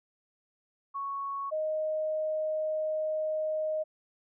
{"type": "tone pair in turn", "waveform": "sine", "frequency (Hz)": [1108.7, 622.2], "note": ["C#6", "D#5"], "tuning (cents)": [0, 0], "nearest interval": "minor seventh", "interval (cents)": 1000, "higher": "first", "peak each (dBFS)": [-32, -28], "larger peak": "second", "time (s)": [[0.94, 1.51], [1.51, 3.84]], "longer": "second", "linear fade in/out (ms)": 20, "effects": []}